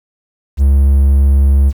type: tone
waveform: triangle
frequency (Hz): 69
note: C#2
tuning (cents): -7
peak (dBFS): -4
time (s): 0.57-1.73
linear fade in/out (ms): 50
effects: 7-bit